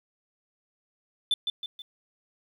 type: tone with echo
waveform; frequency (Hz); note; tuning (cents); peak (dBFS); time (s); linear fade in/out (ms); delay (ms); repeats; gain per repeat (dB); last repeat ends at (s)
sine; 3520; A7; 0; -18; 1.31-1.34; 2; 160; 3; -7; 1.82
effects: tanh soft clip ceiling -20 dBFS + 10-bit

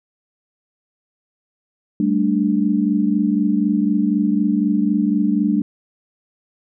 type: chord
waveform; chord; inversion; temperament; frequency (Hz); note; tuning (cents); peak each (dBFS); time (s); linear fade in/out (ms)
sine; G suspended second; none; equal; 196 / 220 / 293.7; G3 / A3 / D4; 0 / 0 / 0; -19; 2-5.62; 2
effects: none

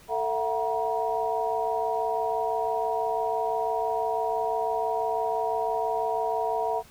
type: tone cluster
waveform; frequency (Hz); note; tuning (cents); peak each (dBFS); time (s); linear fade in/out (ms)
sine; 446 / 673 / 739 / 952; A4 / E5 / F#5 / A#5; +23 / +36 / -2 / +36; -30; 0.08-6.83; 50
effects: pink hiss -53 dBFS RMS until 6.9 s

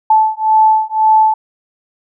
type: beating tone pair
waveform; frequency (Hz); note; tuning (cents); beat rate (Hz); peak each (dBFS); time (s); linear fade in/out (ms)
sine; 871 / 872.9; A5 / A5; -18 / -14; 1.9; -11; 0.1-1.34; 5
effects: none

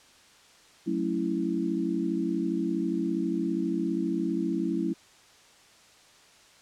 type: chord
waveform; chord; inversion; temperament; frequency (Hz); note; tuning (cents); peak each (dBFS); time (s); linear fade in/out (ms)
sine; F# minor seventh; none; equal; 185 / 220 / 277.2 / 329.6; F#3 / A3 / C#4 / E4; 0 / 0 / 0 / 0; -32 / -33 / -32 / -29; 0.86-4.94; 20
effects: white hiss -56 dBFS RMS until 6.61 s + low-pass 7000 Hz 12 dB/octave

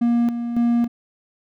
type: tone with tremolo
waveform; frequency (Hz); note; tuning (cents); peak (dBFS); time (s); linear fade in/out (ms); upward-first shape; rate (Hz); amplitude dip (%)
triangle; 236.6; A#3; +26; -13; 0.01-0.88; 10; square; 1.8; 60
effects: none

